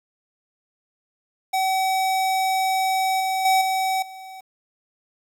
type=tone with level steps; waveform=square; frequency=760 Hz; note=F#5; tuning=46 cents sharp; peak=-20 / -22 / -16 / -21 / -38 dBFS; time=1.53-4.41 s; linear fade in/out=10 ms; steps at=3.2 / 3.45 / 3.61 / 4.02 s; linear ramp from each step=5 ms; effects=9-bit